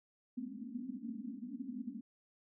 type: band-pass noise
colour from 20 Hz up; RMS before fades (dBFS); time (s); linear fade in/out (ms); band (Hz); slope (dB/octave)
white; -44; 0.37-2.01; 10; 210 to 270; 96
effects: none